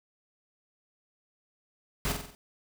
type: noise with echo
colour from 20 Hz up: pink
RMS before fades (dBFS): -30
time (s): 2.05-2.12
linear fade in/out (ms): 0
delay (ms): 46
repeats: 5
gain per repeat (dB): -5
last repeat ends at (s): 2.35
effects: none